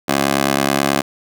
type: tone with high-pass filter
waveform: 15% pulse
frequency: 69.3 Hz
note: C#2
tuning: in tune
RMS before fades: -17 dBFS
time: 0.08-1.02 s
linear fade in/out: 10 ms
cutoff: 340 Hz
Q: 0.75
effects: none